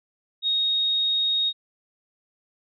sine tone, 3740 Hz, A#7, 5 cents sharp, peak -20 dBFS, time 0.42-1.53 s, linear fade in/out 50 ms, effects none

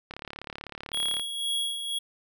click train, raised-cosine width 0.3 ms, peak -21 dBFS, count 40, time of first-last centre 0.11-1.196 s, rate 35.9 Hz
square tone with tremolo, 3322 Hz, G#7, in tune, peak -26 dBFS, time 0.93-1.99 s, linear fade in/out 10 ms, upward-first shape sine, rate 2 Hz, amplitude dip 55%
effects none

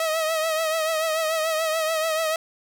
sawtooth tone with vibrato, 638 Hz, D#5, 43 cents sharp, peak -18 dBFS, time 0-2.36 s, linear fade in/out 2 ms, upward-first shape triangle, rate 6.9 Hz, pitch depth 58 cents each way, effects none

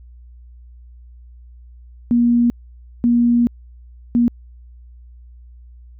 sine tone bursts at uneven times, 238.3 Hz, A#3, 38 cents sharp, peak -11 dBFS, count 3, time 2.11-2.5 / 3.04-3.47 / 4.15-4.28 s, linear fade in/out 0 ms, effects added 60 Hz sine -39 dBFS peak until 5.99 s

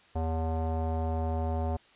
square tone with low-pass filter, 80.7 Hz, E2, 36 cents flat, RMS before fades -30 dBFS, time 0.15-1.77 s, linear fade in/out 10 ms, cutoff 750 Hz, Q 3.4, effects white hiss -59 dBFS RMS until 1.95 s + resampled to 8000 Hz

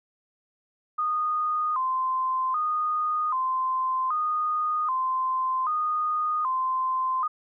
sine tone with vibrato, 1131 Hz, C#6, 34 cents sharp, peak -23 dBFS, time 0.98-7.28 s, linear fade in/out 10 ms, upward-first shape square, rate 0.64 Hz, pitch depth 150 cents each way, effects none

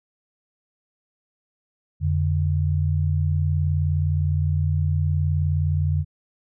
sine tone pair together, 87.43 / 146.83 Hz, F2 / D3, +2 / 0 cents, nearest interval major sixth, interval 898 cents, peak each -20 / -23 dBFS, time 2-6.05 s, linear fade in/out 50 ms, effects none

